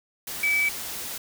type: tone in noise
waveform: sine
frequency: 2298 Hz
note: D7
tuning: 38 cents flat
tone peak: -20 dBFS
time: 0.43-0.69 s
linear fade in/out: 5 ms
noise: white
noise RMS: -34 dBFS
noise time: 0.27-1.18 s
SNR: +11 dB
effects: none